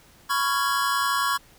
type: chord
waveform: square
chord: C# dominant seventh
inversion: third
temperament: just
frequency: 997.9 / 1108.7 / 1385.9 / 1663.1 Hz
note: B5 / C#6 / E#6 / G#6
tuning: +18 / 0 / -14 / +2 cents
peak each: -30 / -25 / -30 / -30 dBFS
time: 0.29-1.38 s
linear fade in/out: 20 ms
effects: pink hiss -54 dBFS RMS until 1.58 s